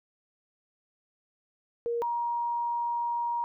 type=tone pair in turn; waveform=sine; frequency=470.4 / 946.5 Hz; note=A#4 / A#5; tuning=+16 / +26 cents; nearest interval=octave; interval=1210 cents; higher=second; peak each=-27 dBFS; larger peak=neither; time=1.86-2.02 / 2.02-3.44 s; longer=second; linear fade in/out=0 ms; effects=none